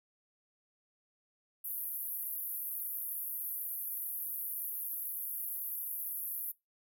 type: band-pass noise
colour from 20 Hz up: pink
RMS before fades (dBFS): -39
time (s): 1.64-6.52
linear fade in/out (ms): 10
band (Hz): 11000 to 16000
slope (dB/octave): 96
effects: noise-tail reverb RT60 0.2 s tail -22 dB re dry